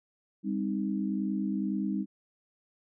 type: chord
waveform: sine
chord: C minor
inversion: second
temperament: equal with one note detuned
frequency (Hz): 199.54 / 261.6 / 311.1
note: G3 / C4 / Eb4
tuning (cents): +31 / 0 / 0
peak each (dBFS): -30 / -35 / -34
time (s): 0.43-2.06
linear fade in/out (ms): 50
effects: none